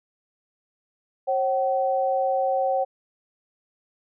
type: tone pair together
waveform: sine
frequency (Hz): 538.8 / 761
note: C#5 / F#5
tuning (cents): -49 / +48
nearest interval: tritone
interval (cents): 597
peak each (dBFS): -23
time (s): 1.27-2.85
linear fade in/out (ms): 20
effects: none